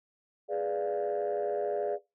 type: chord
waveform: sine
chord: G# diminished seventh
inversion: none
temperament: equal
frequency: 415.3 / 493.9 / 587.3 / 698.5 Hz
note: G#4 / B4 / D5 / F5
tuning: 0 / 0 / 0 / 0 cents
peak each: -31 / -36 / -31 / -35 dBFS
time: 0.48-1.99 s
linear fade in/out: 50 ms
effects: noise-tail reverb RT60 0.2 s tail -17 dB re dry + tanh soft clip ceiling -23 dBFS